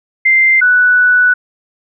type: tone pair in turn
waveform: sine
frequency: 2088 / 1482 Hz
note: C7 / F#6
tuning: -4 / +2 cents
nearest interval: tritone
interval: 594 cents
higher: first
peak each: -6 dBFS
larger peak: neither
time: 0.25-0.61 / 0.61-1.34 s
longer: second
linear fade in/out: 10 ms
effects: none